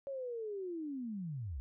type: linear sweep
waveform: sine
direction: down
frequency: 559 to 57.7 Hz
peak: -38 dBFS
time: 0.07-1.6 s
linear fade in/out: 0 ms
effects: none